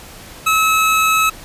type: tone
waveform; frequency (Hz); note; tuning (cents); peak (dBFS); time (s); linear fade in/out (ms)
25% pulse; 1292; E6; -35; -8; 0.46-1.3; 10
effects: pink hiss -37 dBFS RMS until 1.44 s + resampled to 32000 Hz